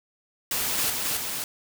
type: noise with echo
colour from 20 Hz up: white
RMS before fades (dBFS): -27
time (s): 0.51-0.9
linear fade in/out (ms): 2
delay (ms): 270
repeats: 2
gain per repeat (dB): -2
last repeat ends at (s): 1.44
effects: none